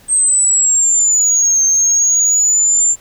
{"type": "linear two-way sweep", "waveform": "sine", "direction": "down then up", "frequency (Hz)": [8372, 6330, 7300], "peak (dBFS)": -8, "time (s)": [0.08, 2.96], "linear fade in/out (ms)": 50, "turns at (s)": 1.64, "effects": ["tanh soft clip ceiling -5 dBFS", "pink hiss -46 dBFS RMS until 3 s"]}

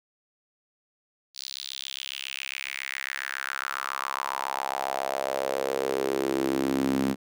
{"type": "tone with high-pass filter sweep", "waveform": "sawtooth", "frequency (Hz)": 67.3, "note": "C2", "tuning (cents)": 49, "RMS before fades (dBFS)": -30, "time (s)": [1.34, 7.16], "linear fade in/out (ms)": 50, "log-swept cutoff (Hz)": [4500, 230], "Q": 4, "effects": []}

